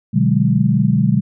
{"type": "chord", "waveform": "sine", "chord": "G# half-diminished seventh", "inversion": "first", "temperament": "just", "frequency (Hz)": [124.59, 149.51, 186.89, 207.7], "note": ["B2", "D3", "F#3", "G#3"], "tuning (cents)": [16, 31, 18, 0], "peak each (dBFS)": -17, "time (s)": [0.13, 1.21], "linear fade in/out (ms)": 20, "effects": []}